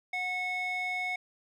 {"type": "tone with band-pass filter", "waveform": "square", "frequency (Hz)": 732, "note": "F#5", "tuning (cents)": -19, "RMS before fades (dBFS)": -33, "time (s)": [0.13, 1.16], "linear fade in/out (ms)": 5, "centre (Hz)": 1900, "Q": 3.6, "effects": []}